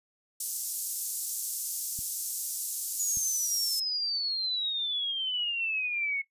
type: high-pass noise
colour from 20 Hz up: pink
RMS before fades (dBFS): -33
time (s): 0.4-3.8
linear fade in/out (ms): 5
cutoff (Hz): 6500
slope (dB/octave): 24
type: clicks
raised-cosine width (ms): 5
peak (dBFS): -33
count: 2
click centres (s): 1.99 / 3.172
type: exponential sweep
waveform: sine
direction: down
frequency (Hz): 6880 to 2187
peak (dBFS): -28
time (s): 2.99-6.22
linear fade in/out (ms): 10
effects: noise-tail reverb RT60 0.1 s tail -17 dB re dry + resampled to 32000 Hz